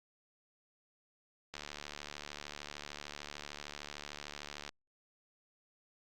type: click train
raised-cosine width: 0.2 ms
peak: -25 dBFS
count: 232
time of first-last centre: 1.54-4.691 s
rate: 73.3 Hz
effects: Opus 48 kbps